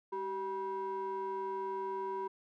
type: ring-modulated tone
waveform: triangle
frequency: 293.7 Hz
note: D4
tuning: in tune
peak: -30 dBFS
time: 0.12-2.28 s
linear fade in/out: 10 ms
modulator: 678 Hz
effects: none